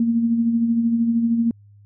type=tone with tremolo; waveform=sine; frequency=231.6 Hz; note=A#3; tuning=11 cents flat; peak=-14 dBFS; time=0-1.51 s; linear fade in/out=2 ms; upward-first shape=sine; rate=13 Hz; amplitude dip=45%; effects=added 102 Hz sine -46 dBFS peak until 1.85 s